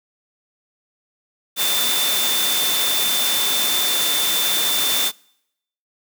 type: tone in noise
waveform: sine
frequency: 3553 Hz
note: A7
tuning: 16 cents sharp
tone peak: -21 dBFS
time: 1.56-5.12 s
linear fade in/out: 50 ms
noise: white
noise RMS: -21 dBFS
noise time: 1.56-5.12 s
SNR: -3 dB
effects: noise-tail reverb RT60 0.8 s tail -26 dB re dry + high-pass 200 Hz 12 dB/octave

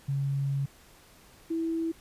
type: tone pair in turn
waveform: sine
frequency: 138.59 / 328.1 Hz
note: C#3 / E4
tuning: 0 / -8 cents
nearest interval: octave + minor third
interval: 1492 cents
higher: second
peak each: -26 / -27 dBFS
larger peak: first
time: 0.08-0.66 / 1.5-1.92 s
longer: first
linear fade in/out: 10 ms
effects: pink hiss -56 dBFS RMS until 2 s + resampled to 32000 Hz

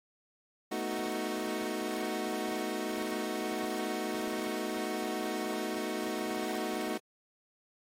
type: chord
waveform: 25% pulse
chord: B dominant seventh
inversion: third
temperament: equal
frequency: 220 / 246.9 / 311.1 / 370 Hz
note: A3 / B3 / D#4 / F#4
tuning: 0 / 0 / 0 / 0 cents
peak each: -35 / -38 / -34 / -34 dBFS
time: 0.71-6.98 s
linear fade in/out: 10 ms
effects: AAC 48 kbps

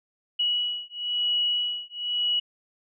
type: beating tone pair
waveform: sine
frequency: 2925 / 2926 Hz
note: F#7 / F#7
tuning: -21 / -20 cents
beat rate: 1 Hz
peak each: -27 dBFS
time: 0.39-2.4 s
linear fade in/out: 10 ms
effects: none

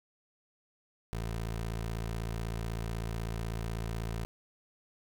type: tone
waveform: 20% pulse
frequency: 56.1 Hz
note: A1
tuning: 34 cents sharp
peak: -29 dBFS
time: 1.13-4.25 s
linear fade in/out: 0 ms
effects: none

